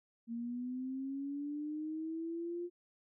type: linear sweep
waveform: sine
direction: up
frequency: 229.6 to 352.6 Hz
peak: -37 dBFS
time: 0.27-2.7 s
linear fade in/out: 50 ms
effects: none